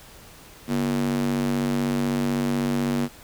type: tone with high-pass filter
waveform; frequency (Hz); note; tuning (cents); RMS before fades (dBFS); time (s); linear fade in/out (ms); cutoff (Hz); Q
square; 48; G1; -36; -24; 0.67-3.09; 50; 210; 3.8
effects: pink hiss -47 dBFS RMS until 3.23 s